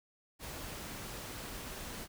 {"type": "noise", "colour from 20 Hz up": "pink", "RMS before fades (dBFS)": -44, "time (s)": [0.39, 2.08], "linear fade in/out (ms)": 50, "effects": []}